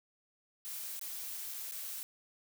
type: noise with dropouts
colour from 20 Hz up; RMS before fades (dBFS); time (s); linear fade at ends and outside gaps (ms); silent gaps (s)
blue; -42; 0.65-2.03; 0; 0.994-1.013 / 1.539-1.543 / 1.712-1.721
effects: none